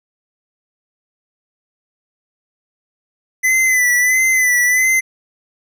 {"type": "tone with vibrato", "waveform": "square", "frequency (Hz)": 2010, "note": "B6", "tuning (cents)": 30, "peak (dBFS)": -12, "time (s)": [3.43, 5.01], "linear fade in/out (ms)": 20, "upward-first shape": "sine", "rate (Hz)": 1.5, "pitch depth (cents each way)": 51, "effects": []}